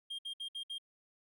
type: tone bursts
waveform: triangle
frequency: 3213 Hz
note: G7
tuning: 42 cents sharp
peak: -37 dBFS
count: 5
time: 0.1-0.784 s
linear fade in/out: 10 ms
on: 88 ms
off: 61 ms
effects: none